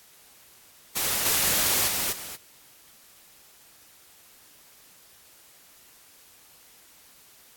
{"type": "noise with level steps", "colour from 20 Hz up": "white", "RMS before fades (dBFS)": [-26, -23, -27, -38], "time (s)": [0.95, 2.37], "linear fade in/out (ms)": 20, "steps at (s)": [1.25, 1.87, 2.12], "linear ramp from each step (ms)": 10, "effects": ["white hiss -54 dBFS RMS until 7.56 s", "AAC 64 kbps"]}